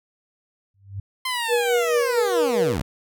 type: tone with exponential growth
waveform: sine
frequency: 98.4 Hz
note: G2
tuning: 7 cents sharp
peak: -25 dBFS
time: 0.74-1 s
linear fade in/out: 5 ms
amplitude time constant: 56 ms
type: linear sweep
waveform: 15% pulse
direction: down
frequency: 1046.5 to 51 Hz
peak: -17 dBFS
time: 1.25-2.82 s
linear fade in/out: 5 ms
type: tone with tremolo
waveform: sine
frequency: 480 Hz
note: B4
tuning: 49 cents flat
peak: -16 dBFS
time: 1.48-2.77 s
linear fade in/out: 50 ms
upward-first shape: triangle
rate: 4.6 Hz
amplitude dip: 60%
effects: none